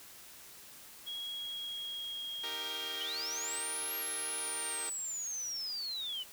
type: tone with pitch glide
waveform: sine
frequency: 3306 to 3236 Hz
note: G#7 to G#7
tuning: -9 to -46 cents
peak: -38 dBFS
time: 1.06-3.04 s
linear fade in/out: 20 ms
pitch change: -37 cents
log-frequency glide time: 1.31-2.84 s
type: chord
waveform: 5% pulse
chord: Eb major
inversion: none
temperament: equal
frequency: 311.1 / 392 / 466.2 Hz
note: Eb4 / G4 / Bb4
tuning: 0 / 0 / 0 cents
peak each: -37 / -35 / -32 dBFS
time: 2.43-4.9 s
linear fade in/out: 10 ms
type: linear two-way sweep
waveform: sine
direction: up then down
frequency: 2794 to 11590 to 2906 Hz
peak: -36 dBFS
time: 3-6.24 s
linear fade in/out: 20 ms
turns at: 3.94 s
effects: white hiss -53 dBFS RMS until 6.32 s